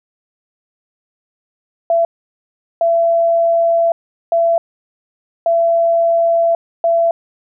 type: tone bursts at uneven times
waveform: sine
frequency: 672 Hz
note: E5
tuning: 33 cents sharp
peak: -10 dBFS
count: 5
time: 1.9-2.05 / 2.81-3.92 / 4.32-4.58 / 5.46-6.55 / 6.84-7.11 s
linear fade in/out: 2 ms
effects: none